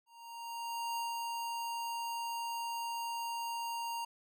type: tone with ADSR envelope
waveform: square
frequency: 932.3 Hz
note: A#5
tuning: in tune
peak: -35 dBFS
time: 0.06-4.05 s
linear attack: 910 ms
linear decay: 170 ms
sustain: -2 dB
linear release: 7 ms
effects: none